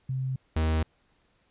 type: tone pair in turn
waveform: sine / 45% pulse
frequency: 131.1 / 79.2 Hz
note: C3 / D#2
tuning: +4 / +31 cents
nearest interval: major sixth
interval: 873 cents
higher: first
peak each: -27 / -23 dBFS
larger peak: second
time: 0.09-0.36 / 0.56-0.83 s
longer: neither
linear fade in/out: 5 ms
effects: pink hiss -68 dBFS RMS until 1.5 s + resampled to 8000 Hz